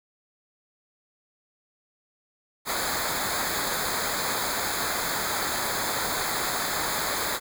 pink noise with comb filter, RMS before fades -28 dBFS, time 2.65-7.4 s, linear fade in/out 50 ms, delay 0.35 ms, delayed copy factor -0.85, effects none

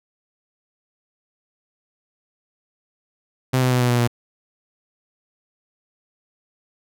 sawtooth tone with pitch steps, 129.2 / 127.2 / 125.23 / 123.29 / 121.39 / 119.51 Hz, C3 / C3 / B2 / B2 / B2 / A#2, -21 / -48 / +24 / -3 / -29 / +44 cents, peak -12 dBFS, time 3.53-4.076 s, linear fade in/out 10 ms, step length 91 ms, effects none

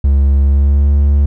triangle tone with pitch glide, 69.3 to 71.37 Hz, C#2 to D2, 0 to -49 cents, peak -5 dBFS, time 0.04-1.26 s, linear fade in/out 5 ms, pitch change +51 cents, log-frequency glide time 0.44-0.93 s, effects none

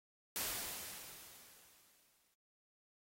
white noise with exponential decay, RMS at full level -38 dBFS, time 0.36-2.34 s, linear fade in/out 0 ms, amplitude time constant 430 ms, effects AAC 48 kbps

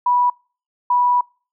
sine tone pair in turn, 980 / 980 Hz, B5 / B5, -14 / -14 cents, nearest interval unison, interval 0 cents, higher neither, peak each -13 dBFS, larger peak neither, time 0.06-0.3 / 0.9-1.21 s, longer second, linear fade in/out 5 ms, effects noise-tail reverb RT60 0.4 s tail -26 dB re dry

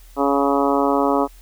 harmonic tone, 140.1 Hz, C#3, 19 cents sharp, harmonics 2 / 3 / 4 / 5 / 6 / 7 / 8 / 9, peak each -20 / -22 / -23 / -24 / -25 / -25 / -26 / -27 dBFS, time 0.16-1.28 s, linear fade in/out 50 ms, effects added 41 Hz sine -42 dBFS peak until 1.41 s + white hiss -52 dBFS RMS until 1.41 s

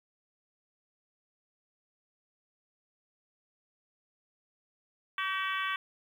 harmonic tone with a mistuned harmonic, 380 Hz, F#4, 46 cents sharp, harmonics 3 / 4 / 5 / 6 / 7 / 8 / 9, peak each -34 / -36 / -38 / -40 / -41 / -42 / -43 dBFS, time 5.18-5.76 s, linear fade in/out 2 ms, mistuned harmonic 4, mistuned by +33 cents, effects 10-bit

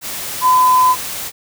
sine tone in noise, 1012 Hz, B5, 42 cents sharp, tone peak -8 dBFS, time 0.41-0.96 s, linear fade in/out 50 ms, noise white, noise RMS -25 dBFS, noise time 0.01-1.32 s, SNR +14 dB, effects none

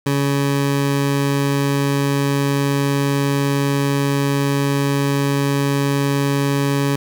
20% pulse tone, 140.3 Hz, C#3, 21 cents sharp, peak -11 dBFS, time 0.06-6.96 s, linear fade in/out 5 ms, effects 8-bit

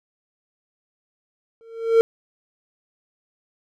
triangle tone with exponential growth, 455.4 Hz, A#4, 40 cents flat, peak -6 dBFS, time 1.61-2.01 s, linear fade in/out 0 ms, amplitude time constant 85 ms, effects none

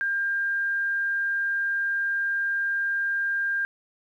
sine tone, 1600 Hz, G6, 35 cents sharp, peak -23 dBFS, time 0.01-3.65 s, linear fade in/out 0 ms, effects 10-bit

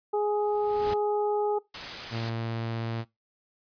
harmonic tone, 416.7 Hz, G#4, 6 cents sharp, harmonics 1 / 2 / 3, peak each -25 / -29 / -41 dBFS, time 0.13-1.59 s, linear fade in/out 10 ms
pink noise with exponential growth, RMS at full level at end -34 dBFS, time 0.34-0.94 s, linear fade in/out 5 ms, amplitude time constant 130 ms
white noise, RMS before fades -36 dBFS, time 1.74-2.3 s, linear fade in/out 5 ms
sawtooth tone, 114.5 Hz, A#2, 31 cents flat, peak -26 dBFS, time 2.1-3.05 s, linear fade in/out 50 ms
effects noise-tail reverb RT60 0.2 s tail -21 dB re dry + resampled to 11025 Hz

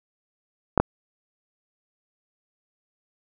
clicks, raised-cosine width 1 ms, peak -3 dBFS, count 2, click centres 0.777 / 0.8 s, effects none

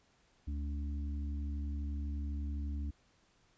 harmonic tone, 71.9 Hz, D2, 36 cents flat, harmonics 1 / 3 / 4, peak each -35 / -48 / -48 dBFS, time 0.47-2.91 s, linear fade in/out 10 ms, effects pink hiss -70 dBFS RMS until 3.57 s + resampled to 16000 Hz

